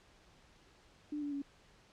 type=tone with pitch steps; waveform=sine; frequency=296.8 / 289 / 281.4 Hz; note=D4 / D4 / C#4; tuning=+18 / -28 / +26 cents; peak=-36 dBFS; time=1.12-1.42 s; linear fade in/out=5 ms; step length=100 ms; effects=pink hiss -64 dBFS RMS until 1.92 s + low-pass 6000 Hz 12 dB/octave